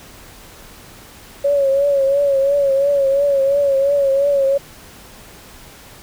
sine tone with vibrato, 556 Hz, C#5, 5 cents sharp, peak -12 dBFS, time 1.44-4.58 s, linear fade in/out 10 ms, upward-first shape triangle, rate 2.9 Hz, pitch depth 63 cents each way, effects pink hiss -41 dBFS RMS until 6.02 s

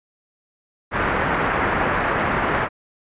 white low-pass noise, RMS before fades -21 dBFS, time 0.91-2.69 s, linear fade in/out 50 ms, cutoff 1800 Hz, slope 24 dB/octave, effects resampled to 8000 Hz

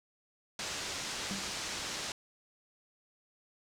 white low-pass noise, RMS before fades -39 dBFS, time 0.59-2.12 s, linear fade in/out 2 ms, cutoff 7000 Hz, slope 24 dB/octave
sine tone with exponential decay, 196.5 Hz, G3, 4 cents sharp, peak -33 dBFS, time 1.31-1.58 s, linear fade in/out 0 ms, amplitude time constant 57 ms
effects none

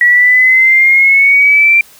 sine exponential sweep, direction up, 1926 to 2365 Hz, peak -4 dBFS, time 0.01-1.81 s, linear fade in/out 2 ms, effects white hiss -41 dBFS RMS until 1.99 s

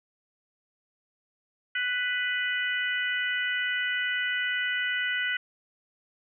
harmonic tone, 495.3 Hz, B4, 5 cents sharp, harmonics 3 / 4 / 5 / 6, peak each -29 / -30 / -38 / -34 dBFS, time 1.75-5.37 s, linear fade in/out 5 ms, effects none

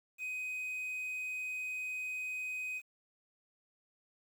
triangle tone with quantisation, 2509 Hz, D#7, 14 cents sharp, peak -35 dBFS, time 0.18-2.82 s, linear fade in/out 50 ms, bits 10, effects none

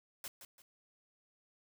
white noise with echo, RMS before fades -44 dBFS, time 0.24-0.28 s, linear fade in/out 2 ms, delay 170 ms, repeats 2, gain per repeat -9 dB, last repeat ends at 0.62 s, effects none

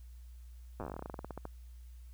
slowing click train, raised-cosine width 1 ms, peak -27 dBFS, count 22, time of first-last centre 0.8-1.454 s, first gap 8 ms, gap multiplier 1.12, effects added 60 Hz sine -48 dBFS peak until 2.13 s + white hiss -70 dBFS RMS until 2.13 s

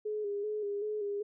sine tone with vibrato, 415.3 Hz, G#4, in tune, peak -32 dBFS, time 0.05-1.23 s, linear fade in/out 10 ms, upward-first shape square, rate 2.6 Hz, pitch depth 39 cents each way, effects none

